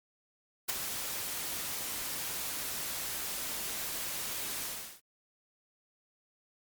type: noise with ADSR envelope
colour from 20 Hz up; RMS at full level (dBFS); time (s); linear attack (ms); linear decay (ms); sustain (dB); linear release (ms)
white; -29; 0.68-5.01; 17; 11; -8; 370
effects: Opus 48 kbps